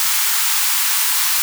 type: high-pass noise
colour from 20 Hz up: white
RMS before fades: -17 dBFS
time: 0-1.42 s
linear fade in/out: 0 ms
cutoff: 820 Hz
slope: 96 dB/octave
effects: none